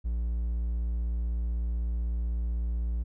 triangle tone, 58 Hz, A#1, 8 cents flat, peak -25 dBFS, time 0.04-3.04 s, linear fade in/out 20 ms, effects none

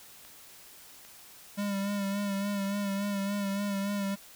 click train, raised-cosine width 0.2 ms, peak -33 dBFS, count 4, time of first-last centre 0.25-2.65 s, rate 1.25 Hz
square tone with vibrato, 200.1 Hz, G3, 36 cents sharp, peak -30 dBFS, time 1.57-4.16 s, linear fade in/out 20 ms, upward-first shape sine, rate 3.5 Hz, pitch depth 36 cents each way
effects white hiss -52 dBFS RMS until 4.35 s

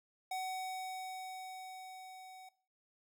square tone with level ramp, 750 Hz, F#5, 23 cents sharp, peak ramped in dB -37 to -52 dBFS, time 0.31-2.49 s, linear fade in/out 5 ms, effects noise-tail reverb RT60 0.4 s tail -18 dB re dry

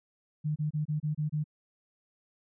sine tone bursts, 151.6 Hz, D#3, 45 cents flat, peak -27 dBFS, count 7, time 0.44-1.442 s, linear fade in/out 20 ms, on 120 ms, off 27 ms, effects none

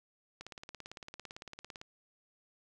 click train, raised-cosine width 0.2 ms, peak -28 dBFS, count 26, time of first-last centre 0.41-1.814 s, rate 17.8 Hz, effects none

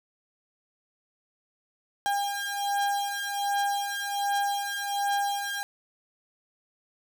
35% pulse beating tone pair, 805 / 806.3 Hz, G5 / G5, +46 / +49 cents, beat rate 1.3 Hz, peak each -28 dBFS, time 2.06-5.63 s, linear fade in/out 0 ms, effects none

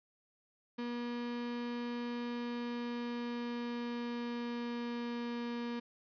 35% pulse tone with pitch glide, 240 to 237.7 Hz, B3 to A#3, -49 to +34 cents, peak -35 dBFS, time 0.78-5.8 s, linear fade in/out 10 ms, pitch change -17 cents, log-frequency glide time 2.06-5.58 s, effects resampled to 11025 Hz + 12-bit

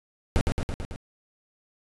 brown noise with echo, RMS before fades -20 dBFS, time 0.36-0.41 s, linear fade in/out 0 ms, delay 110 ms, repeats 5, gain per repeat -3 dB, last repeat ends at 0.96 s, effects resampled to 24000 Hz

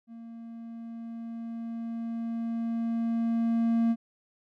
triangle tone with level ramp, 230 Hz, A#3, 23 cents flat, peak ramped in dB -40 to -19 dBFS, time 0.07-3.96 s, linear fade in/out 50 ms, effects none

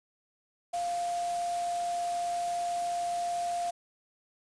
sine tone in noise, 698.5 Hz, F5, in tune, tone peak -29 dBFS, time 0.73-3.71 s, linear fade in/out 10 ms, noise white, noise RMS -43 dBFS, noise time 0.73-3.71 s, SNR +11 dB, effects resampled to 22050 Hz

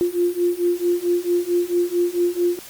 sine beating tone pair, 348.1 / 352.6 Hz, F4 / F4, -6 / +17 cents, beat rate 4.5 Hz, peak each -21 / -20 dBFS, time 0.01-2.59 s, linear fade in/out 0 ms, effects white hiss -40 dBFS RMS until 2.69 s + Opus 32 kbps

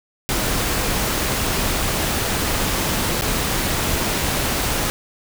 pink noise with dropouts, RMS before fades -21 dBFS, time 0.29-4.9 s, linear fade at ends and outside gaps 0 ms, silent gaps 3.211-3.221 s, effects none

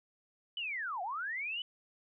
sine linear two-way sweep, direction down then up, 3031 to 680 to 3031 Hz, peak -35 dBFS, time 0.57-1.62 s, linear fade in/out 2 ms, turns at 1.02 s, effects none

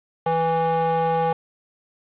square tone with band-pass filter, 164.3 Hz, E3, 5 cents flat, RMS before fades -21 dBFS, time 0.26-1.33 s, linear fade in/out 5 ms, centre 700 Hz, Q 5.9, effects resampled to 8000 Hz + 7-bit

